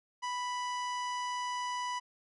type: harmonic tone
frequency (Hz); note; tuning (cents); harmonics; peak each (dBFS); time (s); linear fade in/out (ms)
987.8; B5; 0; 1 / 2 / 3 / 4 / 5 / 6 / 7 / 8 / 9 / 10; -34 / -43 / -45 / -58 / -50 / -50 / -56 / -63 / -64 / -61; 0.22-2; 20
effects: none